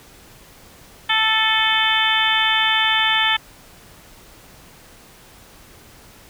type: harmonic tone with a mistuned harmonic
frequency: 440 Hz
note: A4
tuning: in tune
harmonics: 2 / 3 / 4 / 5 / 6 / 7 / 8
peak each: -23 / -25 / -21 / -24 / -27 / -21 / -22 dBFS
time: 1.09-3.37 s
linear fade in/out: 10 ms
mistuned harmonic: 6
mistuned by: -49 cents
effects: pink hiss -46 dBFS RMS until 6.29 s